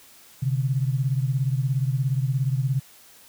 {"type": "beating tone pair", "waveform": "sine", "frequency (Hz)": [129.2, 146.2], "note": ["C3", "D3"], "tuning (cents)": [-21, -7], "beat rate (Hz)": 17, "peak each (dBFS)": [-22, -26], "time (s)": [0.42, 2.8], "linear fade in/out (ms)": 10, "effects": ["white hiss -51 dBFS RMS until 3.28 s"]}